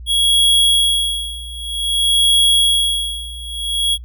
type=tone with tremolo; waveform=square; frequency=3322 Hz; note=G#7; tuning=in tune; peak=-10 dBFS; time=0.06-3.98 s; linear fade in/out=50 ms; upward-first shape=sine; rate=0.53 Hz; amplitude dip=90%; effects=noise-tail reverb RT60 0.1 s tail -23 dB re dry + added 60 Hz sine -30 dBFS peak until 4.04 s